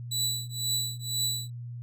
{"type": "tone with tremolo", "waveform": "25% pulse", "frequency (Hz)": 3951, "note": "B7", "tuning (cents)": 0, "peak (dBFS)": -21, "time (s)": [0.11, 1.5], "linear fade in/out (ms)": 10, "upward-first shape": "triangle", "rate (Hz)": 2, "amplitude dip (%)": 100, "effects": ["added 120 Hz sine -36 dBFS peak until 1.82 s"]}